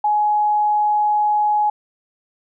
sine tone, 840 Hz, G#5, 19 cents sharp, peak -14 dBFS, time 0.04-1.7 s, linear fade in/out 5 ms, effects none

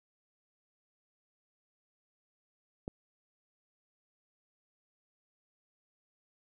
click, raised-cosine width 2 ms, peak -24 dBFS, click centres 2.879 s, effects none

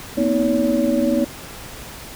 sine tone cluster, 234.6 / 255.4 / 316.1 / 566 Hz, A#3 / C4 / D#4 / C#5, +11 / -42 / +27 / +36 cents, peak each -21 dBFS, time 0.17-1.25 s, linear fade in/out 10 ms, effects pink hiss -36 dBFS RMS until 2.15 s

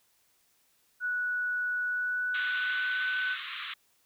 sine tone with pitch glide, 1473 to 1505.7 Hz, F#6 to F#6, -8 to +30 cents, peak -28 dBFS, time 1-3.37 s, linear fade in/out 50 ms, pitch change +38 cents, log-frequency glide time 1.86-3.05 s
white band-pass noise, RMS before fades -39 dBFS, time 2.34-3.74 s, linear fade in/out 5 ms, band 1100 to 3800 Hz, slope 96 dB/octave
effects white hiss -69 dBFS RMS until 4.05 s

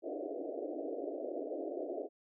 pink band-pass noise, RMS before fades -40 dBFS, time 0.02-2.09 s, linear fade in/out 50 ms, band 280 to 690 Hz, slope 96 dB/octave, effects none

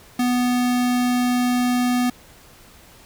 square tone, 246.9 Hz, B3, in tune, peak -18 dBFS, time 0.19-2.1 s, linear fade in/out 5 ms, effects pink hiss -48 dBFS RMS until 3.05 s

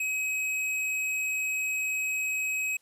square tone, 2543 Hz, D#7, 37 cents sharp, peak -28 dBFS, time 0-2.77 s, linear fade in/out 5 ms, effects white hiss -67 dBFS RMS until 2.81 s + low-pass 12000 Hz 12 dB/octave

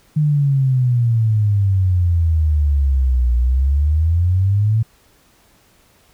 sine exponential two-way sweep, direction down then up, 153.8 to 59.4 to 113.5 Hz, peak -12 dBFS, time 0.16-4.83 s, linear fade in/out 10 ms, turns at 3.35 s, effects pink hiss -54 dBFS RMS until 6.13 s

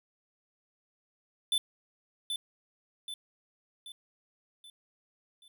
square tone with echo, 3513 Hz, A7, 3 cents flat, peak -26 dBFS, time 1.52-1.58 s, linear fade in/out 2 ms, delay 780 ms, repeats 5, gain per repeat -6 dB, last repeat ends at 5.48 s, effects none

